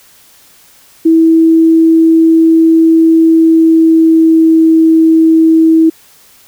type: tone with pitch glide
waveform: sine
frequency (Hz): 325.5 to 322.9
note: E4 to E4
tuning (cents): -22 to -36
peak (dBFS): -3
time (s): 1.05-5.9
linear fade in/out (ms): 10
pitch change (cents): -14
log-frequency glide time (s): 3.29-4.63
effects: white hiss -43 dBFS RMS until 6.47 s